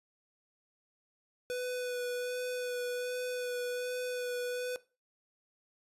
square tone with vibrato, 495.5 Hz, B4, 6 cents sharp, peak -34 dBFS, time 1.5-4.76 s, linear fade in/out 0 ms, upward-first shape sine, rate 1.3 Hz, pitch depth 14 cents each way, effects noise-tail reverb RT60 0.3 s tail -18 dB re dry + resampled to 32000 Hz

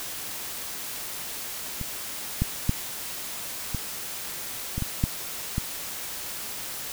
clicks, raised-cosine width 5 ms, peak -20 / -10 / -9 / -16 / -16 / -15 / -9 / -13 dBFS, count 8, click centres 1.813 / 2.42 / 2.694 / 3.747 / 4.78 / 4.823 / 5.039 / 5.581 s, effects white hiss -35 dBFS RMS until 6.92 s

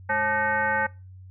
sine tone with frequency modulation, 1200 Hz, D6, 37 cents sharp, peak -21 dBFS, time 0.09-0.87 s, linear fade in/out 10 ms, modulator 330 Hz, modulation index 2.1, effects noise-tail reverb RT60 0.3 s tail -23 dB re dry + added 93 Hz sine -42 dBFS peak until 1.3 s

